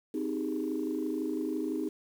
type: chord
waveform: sine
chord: Ab major seventh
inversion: first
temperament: just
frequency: 259.6 / 311.5 / 389.3 / 415.3 Hz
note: C4 / Eb4 / G4 / Ab4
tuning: -13 / +2 / -12 / 0 cents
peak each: -35 / -32 / -38 / -38 dBFS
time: 0.14-1.89 s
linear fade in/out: 5 ms
effects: tanh soft clip ceiling -22 dBFS + 9-bit